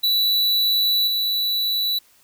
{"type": "tone with level steps", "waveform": "square", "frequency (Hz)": 3949, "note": "B7", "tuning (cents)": -1, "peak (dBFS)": [-17, -20], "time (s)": [0.03, 1.99], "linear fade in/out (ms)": 10, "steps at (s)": 1.07, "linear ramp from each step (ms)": 5, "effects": ["white hiss -56 dBFS RMS until 2.23 s"]}